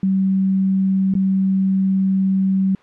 sine tone with dropouts, 191.5 Hz, G3, 40 cents flat, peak -14 dBFS, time 0.03-2.75 s, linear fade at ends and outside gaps 2 ms, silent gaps 1.139-1.151 s, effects white hiss -50 dBFS RMS until 2.82 s + low-pass 2000 Hz 12 dB/octave

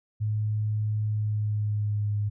sine tone with pitch glide, 106.8 to 103.76 Hz, G#2 to G#2, +49 to -1 cents, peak -24 dBFS, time 0.2-2.3 s, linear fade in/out 20 ms, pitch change -50 cents, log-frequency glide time 1.06-2.16 s, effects none

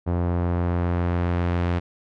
sawtooth tone with low-pass filter sweep, 87.31 Hz, F2, in tune, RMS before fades -23 dBFS, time 0.06-1.8 s, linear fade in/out 20 ms, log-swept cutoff 900 to 2700 Hz, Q 0.78, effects none

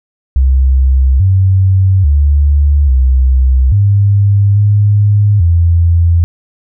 sine tone with pitch steps, 65.8 / 95.1 / 72.1 / 64.7 / 100.8 / 103.3 / 84.7 Hz, C2 / F#2 / D2 / C2 / G2 / G#2 / E2, +10 / +48 / -31 / -19 / +49 / -9 / +48 cents, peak -5 dBFS, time 0.36-6.24 s, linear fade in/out 0 ms, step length 840 ms, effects none

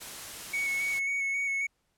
white noise, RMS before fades -41 dBFS, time 0-1 s, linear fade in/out 20 ms
triangle tone with vibrato, 2217 Hz, C#7, in tune, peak -26 dBFS, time 0.53-1.67 s, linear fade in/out 10 ms, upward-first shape square, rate 3.7 Hz, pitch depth 15 cents each way
effects pink hiss -75 dBFS RMS until 1.97 s + low-pass 12000 Hz 12 dB/octave

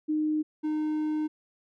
sine / triangle tone pair in turn, 306.9 / 306.9 Hz, D#4 / D#4, -24 / -24 cents, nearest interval unison, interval 0 cents, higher neither, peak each -24 dBFS, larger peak neither, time 0.08-0.43 / 0.63-1.28 s, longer second, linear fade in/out 20 ms, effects none

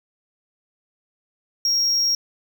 triangle tone, 5590 Hz, F8, 1 cent sharp, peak -16 dBFS, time 1.65-2.15 s, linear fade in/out 2 ms, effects none

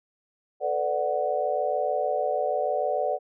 sine chord, B minor seventh, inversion third, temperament equal with one note detuned, 440 / 500.8 / 587.3 / 740 Hz, A4 / B4 / D5 / F#5, 0 / +24 / 0 / 0 cents, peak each -32 / -30 / -27 / -28 dBFS, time 0.6-3.19 s, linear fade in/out 50 ms, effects none

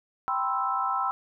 sine chord, C major seventh, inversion second, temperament equal, 784 / 987.8 / 1046.5 / 1318.5 Hz, G5 / B5 / C6 / E6, 0 / 0 / 0 / 0 cents, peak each -31 / -32 / -31 / -28 dBFS, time 0.28-1.11 s, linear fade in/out 0 ms, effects none

